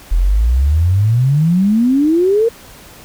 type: exponential sweep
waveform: sine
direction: up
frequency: 40.08 to 473 Hz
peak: -9 dBFS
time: 0.11-2.49 s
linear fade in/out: 10 ms
effects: pink hiss -39 dBFS RMS until 3.04 s